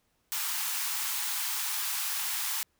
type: high-pass noise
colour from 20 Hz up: white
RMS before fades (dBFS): -32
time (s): 0.32-2.63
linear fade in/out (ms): 0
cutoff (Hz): 780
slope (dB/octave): 96
effects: pink hiss -73 dBFS RMS until 2.79 s